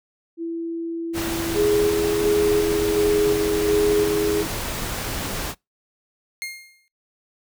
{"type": "tone with pitch glide", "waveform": "sine", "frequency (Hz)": [333.1, 324.7], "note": ["E4", "E4"], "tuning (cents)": [18, -26], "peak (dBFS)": -25, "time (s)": [0.37, 4.48], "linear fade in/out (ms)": 50, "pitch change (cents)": -44, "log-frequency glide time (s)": [2.27, 3.19]}
{"type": "noise", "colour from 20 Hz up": "pink", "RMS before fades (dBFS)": -28, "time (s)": [1.13, 5.55], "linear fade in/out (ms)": 50}
{"type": "tone with tremolo", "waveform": "sine", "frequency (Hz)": 415.3, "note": "G#4", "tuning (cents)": 0, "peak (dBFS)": -16, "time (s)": [1.54, 4.44], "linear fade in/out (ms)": 50, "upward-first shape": "square", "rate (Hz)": 1.4, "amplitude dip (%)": 35}
{"type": "tone with exponential decay", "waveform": "sawtooth", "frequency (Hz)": 2128, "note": "C7", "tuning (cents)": 29, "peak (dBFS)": -22, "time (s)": [6.42, 6.88], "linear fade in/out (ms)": 0, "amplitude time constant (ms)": 100}
{"effects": ["noise-tail reverb RT60 0.2 s tail -25 dB re dry"]}